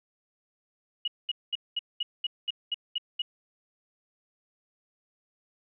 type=tone bursts; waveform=sine; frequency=2900 Hz; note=F#7; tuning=35 cents flat; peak=-26 dBFS; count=10; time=1.05-3.22 s; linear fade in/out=5 ms; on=28 ms; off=210 ms; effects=none